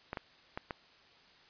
clicks, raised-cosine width 0.5 ms, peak -22 dBFS, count 4, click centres 0.131 / 0.172 / 0.575 / 0.708 s, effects white hiss -61 dBFS RMS until 1.49 s + resampled to 11025 Hz

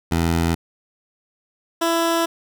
15% pulse tone pair in turn, 83.5 / 333.4 Hz, E2 / E4, +23 / +20 cents, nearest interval 2 octaves, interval 2397 cents, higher second, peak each -11 dBFS, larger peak neither, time 0.11-0.55 / 1.81-2.26 s, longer second, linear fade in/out 10 ms, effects none

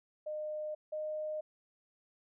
sine tone pair in turn, 610 / 614.6 Hz, D#5 / D#5, -34 / -21 cents, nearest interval unison, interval 13 cents, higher second, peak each -36 / -35 dBFS, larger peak second, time 0.26-0.75 / 0.92-1.41 s, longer neither, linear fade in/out 10 ms, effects none

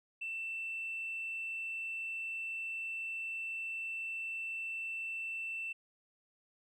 triangle tone with tanh clipping, 2674 Hz, E7, 24 cents sharp, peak -37 dBFS, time 0.21-5.73 s, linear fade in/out 10 ms, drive 4 dB, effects none

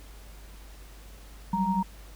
sine tone cluster, 184.3 / 195.9 / 933 Hz, F#3 / G3 / A#5, -7 / -1 / +1 cents, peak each -30 / -28 / -27 dBFS, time 1.53-1.83 s, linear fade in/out 5 ms, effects added 50 Hz sine -45 dBFS peak until 2.15 s + pink hiss -53 dBFS RMS until 2.15 s

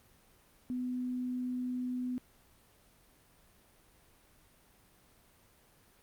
sine tone, 250.4 Hz, B3, 24 cents sharp, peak -33 dBFS, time 0.7-2.18 s, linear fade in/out 0 ms, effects pink hiss -64 dBFS RMS until 6.02 s + Opus 32 kbps

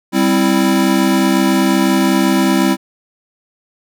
square chord, C major, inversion second, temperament equal, 196 / 261.6 / 329.6 Hz, G3 / C4 / E4, 0 / 0 / 0 cents, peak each -16 dBFS, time 0.12-2.77 s, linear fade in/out 50 ms, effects none

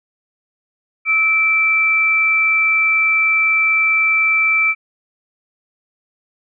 sine tone pair together, 1297.5 / 2332 Hz, E6 / D7, -28 / -13 cents, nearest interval minor seventh, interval 1015 cents, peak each -23 / -12 dBFS, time 1.05-4.75 s, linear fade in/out 50 ms, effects none

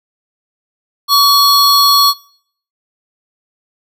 square tone pair together, 1133 / 4336 Hz, C#6 / C#8, +37 / -39 cents, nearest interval octave + major seventh, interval 2324 cents, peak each -10 dBFS, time 1.08-2.14 s, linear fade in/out 50 ms, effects noise-tail reverb RT60 0.6 s tail -23 dB re dry

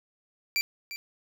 25% pulse tone with echo, 2349 Hz, D7, in tune, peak -20 dBFS, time 0.56-0.61 s, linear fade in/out 0 ms, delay 350 ms, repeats 1, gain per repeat -12 dB, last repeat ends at 0.96 s, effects none

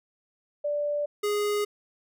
sine / square tone pair in turn, 586 / 414.4 Hz, D5 / G#4, -4 / -4 cents, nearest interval tritone, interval 600 cents, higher first, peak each -25 dBFS, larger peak neither, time 0.64-1.06 / 1.23-1.65 s, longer neither, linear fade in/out 10 ms, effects none

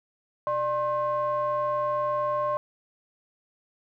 triangle ring-modulated tone, 235.7 Hz, A#3, 19 cents sharp, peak -19 dBFS, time 0.47-2.57 s, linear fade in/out 0 ms, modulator 832 Hz, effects none

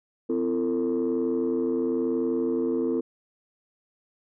sine tone cluster, 256.8 / 337.8 / 450.1 Hz, C4 / E4 / A4, -32 / +42 / +39 cents, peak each -26 dBFS, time 0.29-3.01 s, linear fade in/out 10 ms, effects tanh soft clip ceiling -18 dBFS

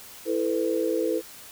sine chord, E suspended fourth, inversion none, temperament equal with one note detuned, 329.6 / 440 / 500.5 Hz, E4 / A4 / B4, 0 / 0 / +23 cents, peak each -27 dBFS, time 0.25-1.22 s, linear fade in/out 50 ms, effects white hiss -45 dBFS RMS until 1.51 s

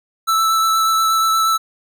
square tone with vibrato, 1318.5 Hz, E6, in tune, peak -14 dBFS, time 0.27-1.58 s, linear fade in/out 20 ms, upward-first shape triangle, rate 8.4 Hz, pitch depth 14 cents each way, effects none

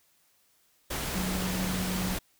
sine tone in noise, 185 Hz, F#3, in tune, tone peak -31 dBFS, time 1.15-2.15 s, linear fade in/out 10 ms, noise pink, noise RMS -33 dBFS, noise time 0.9-2.19 s, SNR -1 dB, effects white hiss -67 dBFS RMS until 2.39 s

